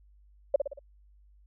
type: tone with echo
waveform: sine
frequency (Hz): 564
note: C#5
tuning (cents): +30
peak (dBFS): -17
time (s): 0.54-0.56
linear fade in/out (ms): 5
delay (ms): 58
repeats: 4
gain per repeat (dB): -6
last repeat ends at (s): 0.792
effects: added 50 Hz sine -56 dBFS peak until 1.46 s